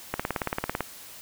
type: click train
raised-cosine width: 0.5 ms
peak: -11 dBFS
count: 13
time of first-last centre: 0.14-0.807 s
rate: 18 Hz
effects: white hiss -45 dBFS RMS until 1.21 s